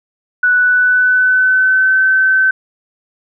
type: tone with pitch glide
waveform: sine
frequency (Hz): 1480 to 1534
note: F#6 to G6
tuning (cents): 0 to -38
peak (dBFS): -8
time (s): 0.43-2.51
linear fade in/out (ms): 5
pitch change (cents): +62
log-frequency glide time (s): 0.53-2.02
effects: none